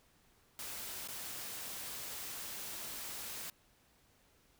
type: noise with dropouts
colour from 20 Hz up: white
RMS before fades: -44 dBFS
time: 0.59-3.5 s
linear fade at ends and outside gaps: 1 ms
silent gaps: 1.075-1.085 s
effects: pink hiss -69 dBFS RMS until 4.59 s